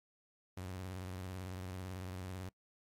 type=tone with vibrato; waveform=sawtooth; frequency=92.5 Hz; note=F#2; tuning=in tune; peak=-38 dBFS; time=0.57-2.49 s; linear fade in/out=5 ms; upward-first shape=square; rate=18 Hz; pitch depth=67 cents each way; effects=noise-tail reverb RT60 0.1 s tail -22 dB re dry + MP3 64 kbps